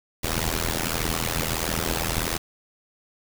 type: noise with amplitude modulation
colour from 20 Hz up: pink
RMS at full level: -22 dBFS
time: 0.23-2.38 s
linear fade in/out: 10 ms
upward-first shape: sine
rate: 81.6 Hz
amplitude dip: 100%
effects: none